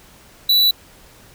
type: tone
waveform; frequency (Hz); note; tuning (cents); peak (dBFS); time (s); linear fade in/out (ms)
square; 3951; B7; 0; -12; 0.49-0.71; 5
effects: pink hiss -47 dBFS RMS until 1.34 s